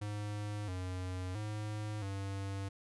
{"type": "tone with pitch steps", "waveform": "square", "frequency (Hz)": [104.2, 91.8, 106.3, 98], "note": ["G#2", "F#2", "G#2", "G2"], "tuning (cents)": [6, -13, 41, 0], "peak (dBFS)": -38, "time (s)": [0.01, 2.69], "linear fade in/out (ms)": 10, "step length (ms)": 670, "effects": ["resampled to 24000 Hz"]}